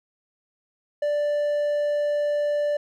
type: tone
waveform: triangle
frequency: 587.3 Hz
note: D5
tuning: in tune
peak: -19 dBFS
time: 1.02-2.77 s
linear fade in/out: 5 ms
effects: none